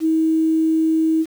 sine tone with quantisation, 320 Hz, D#4, 49 cents sharp, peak -14 dBFS, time 0-1.26 s, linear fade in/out 50 ms, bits 7, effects none

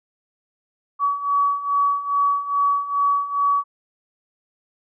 sine beating tone pair, 1134 / 1136.4 Hz, C#6 / C#6, +39 / +43 cents, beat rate 2.4 Hz, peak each -23 / -19 dBFS, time 0.99-3.64 s, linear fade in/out 50 ms, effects none

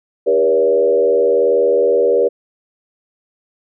sine tone with frequency modulation, 479.2 Hz, A#4, 48 cents sharp, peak -10 dBFS, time 0.26-2.29 s, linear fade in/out 20 ms, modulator 81.1 Hz, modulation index 1.1, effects none

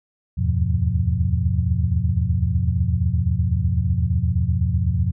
sine tone cluster, 75.5 / 83.7 / 99.2 / 123 / 173.9 Hz, D2 / E2 / G2 / B2 / F3, +48 / +27 / +21 / -7 / -7 cents, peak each -26 / -21 / -23 / -24 / -27 dBFS, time 0.37-5.12 s, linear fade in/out 20 ms, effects none

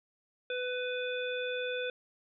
harmonic tone, 498.8 Hz, B4, 17 cents sharp, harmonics 1 / 3 / 5 / 7, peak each -34 / -39 / -41 / -42 dBFS, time 0.5-1.9 s, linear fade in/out 2 ms, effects none

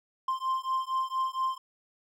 triangle beating tone pair, 1046 / 1050.3 Hz, C6 / C6, -1 / +6 cents, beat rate 4.3 Hz, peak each -29 dBFS, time 0.28-1.58 s, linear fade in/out 5 ms, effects none

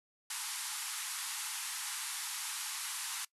white band-pass noise, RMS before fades -40 dBFS, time 0.3-3.25 s, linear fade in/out 5 ms, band 810 to 12000 Hz, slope 96 dB/octave, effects noise-tail reverb RT60 0.1 s tail -21 dB re dry

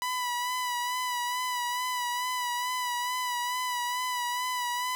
sawtooth tone with vibrato, 987.8 Hz, B5, in tune, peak -25 dBFS, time 0.02-4.95 s, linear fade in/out 0 ms, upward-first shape sine, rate 2.3 Hz, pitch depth 34 cents each way, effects none

